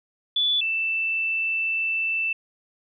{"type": "tone pair in turn", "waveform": "sine", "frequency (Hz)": [3458, 2657], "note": ["A7", "E7"], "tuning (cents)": [-31, 13], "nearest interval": "perfect fourth", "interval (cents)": 456, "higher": "first", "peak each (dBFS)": [-19, -22], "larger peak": "first", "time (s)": [[0.36, 0.61], [0.61, 2.33]], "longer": "second", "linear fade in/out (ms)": 5, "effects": []}